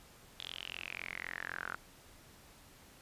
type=tone with band-pass filter sweep; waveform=sawtooth; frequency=43.93 Hz; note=F1; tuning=11 cents sharp; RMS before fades=-44 dBFS; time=0.39-1.76 s; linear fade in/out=10 ms; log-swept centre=3500 to 1400 Hz; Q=7.7; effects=pink hiss -59 dBFS RMS until 3.01 s + resampled to 32000 Hz